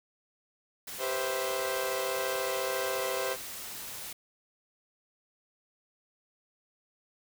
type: noise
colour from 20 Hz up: white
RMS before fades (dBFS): -41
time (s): 0.87-4.13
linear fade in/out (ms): 5
type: chord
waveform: sawtooth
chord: C major seventh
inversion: second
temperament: equal with one note detuned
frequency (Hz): 392 / 489.1 / 523.3 / 659.3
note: G4 / B4 / C5 / E5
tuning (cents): 0 / -17 / 0 / 0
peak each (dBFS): -33 / -35 / -29 / -34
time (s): 0.98-3.37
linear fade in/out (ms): 50
effects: none